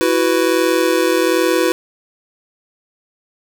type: chord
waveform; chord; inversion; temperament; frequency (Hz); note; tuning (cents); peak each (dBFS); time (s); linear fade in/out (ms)
square; E suspended second; none; just; 329.6 / 370.8 / 494.4; E4 / F#4 / B4; 0 / +4 / +2; -18; 0.01-1.72; 0
effects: none